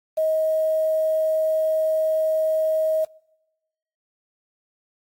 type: tone with quantisation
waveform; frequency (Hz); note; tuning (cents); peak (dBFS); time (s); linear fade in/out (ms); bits
sine; 631; D#5; +24; -18; 0.17-3.05; 10; 7
effects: noise-tail reverb RT60 1.0 s tail -26 dB re dry + AAC 64 kbps